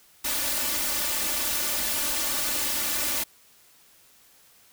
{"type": "noise with comb filter", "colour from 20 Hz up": "white", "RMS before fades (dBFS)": -27, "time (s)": [0.24, 3.24], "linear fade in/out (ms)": 10, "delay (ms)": 3.4, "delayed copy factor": 0.9, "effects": ["white hiss -57 dBFS RMS until 4.72 s"]}